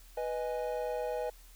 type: chord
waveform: triangle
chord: G# minor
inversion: first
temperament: equal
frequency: 493.9 / 622.3 / 830.6 Hz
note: B4 / D#5 / G#5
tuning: 0 / 0 / 0 cents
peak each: -33 / -35 / -38 dBFS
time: 0.17-1.3 s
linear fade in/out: 5 ms
effects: added 40 Hz sine -53 dBFS peak until 1.55 s + white hiss -60 dBFS RMS until 1.55 s